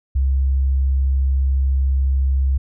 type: tone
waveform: sine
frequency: 67 Hz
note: C2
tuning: 42 cents sharp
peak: -14 dBFS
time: 0.15-2.58 s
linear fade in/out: 10 ms
effects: none